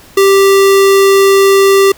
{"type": "tone", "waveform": "square", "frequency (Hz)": 392, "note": "G4", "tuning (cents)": 0, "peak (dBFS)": -5, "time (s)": [0.17, 1.92], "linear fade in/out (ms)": 5, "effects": ["pink hiss -39 dBFS RMS until 1.97 s"]}